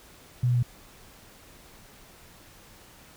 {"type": "tone with pitch steps", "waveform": "sine", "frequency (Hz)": [123.47, 122.4, 121.35], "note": ["B2", "B2", "B2"], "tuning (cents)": [0, -15, -30], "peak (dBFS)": -20, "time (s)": [0.43, 0.628], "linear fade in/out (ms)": 5, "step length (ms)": 66, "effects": ["pink hiss -52 dBFS RMS until 3.16 s"]}